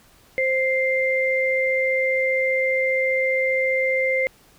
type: tone pair together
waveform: sine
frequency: 523.3 / 2095 Hz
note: C5 / C7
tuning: 0 / +2 cents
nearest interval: 2 octaves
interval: 2402 cents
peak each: -21 dBFS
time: 0.38-4.27 s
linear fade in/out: 0 ms
effects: pink hiss -54 dBFS RMS until 4.58 s